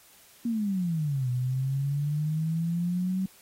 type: exponential two-way sweep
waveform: sine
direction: down then up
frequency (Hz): 240.4 to 123.47 to 191.2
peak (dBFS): -25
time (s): 0.45-3.26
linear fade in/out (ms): 5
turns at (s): 1.3
effects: white hiss -56 dBFS RMS until 3.41 s + AAC 48 kbps